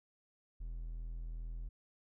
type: tone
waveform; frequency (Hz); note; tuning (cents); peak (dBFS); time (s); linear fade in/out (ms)
triangle; 41.2; E1; 0; -38; 0.6-1.69; 10
effects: none